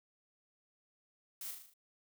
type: noise with echo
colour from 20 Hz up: blue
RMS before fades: -44 dBFS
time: 1.41-1.51 s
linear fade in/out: 2 ms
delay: 38 ms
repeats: 6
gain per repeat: -4 dB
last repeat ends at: 1.738 s
effects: none